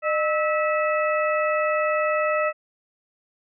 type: harmonic tone with a mistuned harmonic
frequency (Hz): 650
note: E5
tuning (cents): -24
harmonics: 1 / 2 / 3 / 4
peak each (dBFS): -22 / -25 / -29 / -31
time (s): 0.02-2.53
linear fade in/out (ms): 50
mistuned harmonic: 1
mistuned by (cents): -110
effects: none